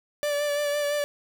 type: tone with vibrato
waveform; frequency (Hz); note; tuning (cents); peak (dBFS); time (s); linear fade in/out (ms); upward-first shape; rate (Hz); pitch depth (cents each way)
45% pulse; 583; D5; -13; -24; 0.23-1.04; 0; sine; 5.9; 23
effects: none